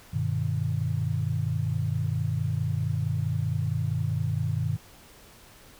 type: chord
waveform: sine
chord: G augmented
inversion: none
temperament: just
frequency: 98 / 122.5 / 153.12 Hz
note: G2 / B2 / D#3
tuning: 0 / -14 / -27 cents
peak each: -29 dBFS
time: 0.13-4.77 s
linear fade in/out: 10 ms
effects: pink hiss -52 dBFS RMS until 5.79 s